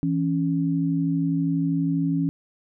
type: tone pair together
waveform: sine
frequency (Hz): 164.82 / 277.2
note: E3 / C#4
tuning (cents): 0 / 0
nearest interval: major sixth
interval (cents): 900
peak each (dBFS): -23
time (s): 0.03-2.29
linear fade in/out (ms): 0
effects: none